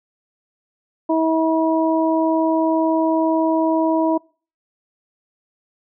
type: harmonic tone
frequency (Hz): 322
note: E4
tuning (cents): -41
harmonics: 1 / 2 / 3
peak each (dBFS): -17 / -20 / -22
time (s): 1.09-4.18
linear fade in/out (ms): 10
effects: noise-tail reverb RT60 0.4 s tail -26 dB re dry